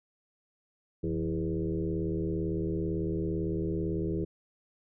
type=tone with frequency modulation; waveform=sine; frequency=250 Hz; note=B3; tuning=21 cents sharp; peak=-28 dBFS; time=1.03-4.25 s; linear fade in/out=10 ms; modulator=77.9 Hz; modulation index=2.4; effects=none